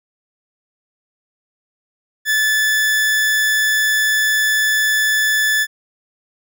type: tone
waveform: 40% pulse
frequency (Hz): 1738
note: A6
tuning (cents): -22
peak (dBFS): -13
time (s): 2.25-5.67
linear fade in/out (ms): 50
effects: none